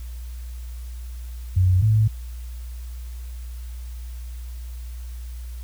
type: tone pair in turn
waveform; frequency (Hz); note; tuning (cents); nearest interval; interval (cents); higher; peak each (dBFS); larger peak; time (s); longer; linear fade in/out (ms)
sine; 92 / 108.64; F#2 / A2; -9 / -22; minor third; 287; second; -14; neither; 1.56-1.82 / 1.82-2.08; neither; 10
effects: added 60 Hz sine -31 dBFS peak until 5.63 s + white hiss -51 dBFS RMS until 5.63 s